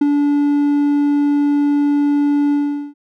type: tone with ADSR envelope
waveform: triangle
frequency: 288.9 Hz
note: D4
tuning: 28 cents flat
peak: -6 dBFS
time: 0.01-2.94 s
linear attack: 7 ms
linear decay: 21 ms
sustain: -4 dB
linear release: 420 ms
effects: none